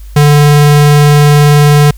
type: tone with vibrato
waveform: square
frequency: 146.83 Hz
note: D3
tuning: in tune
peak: -3 dBFS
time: 0.16-1.91 s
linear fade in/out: 5 ms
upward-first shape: sine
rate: 20 Hz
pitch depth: 18 cents each way
effects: added 50 Hz sine -25 dBFS peak until 1.97 s + white hiss -44 dBFS RMS until 1.97 s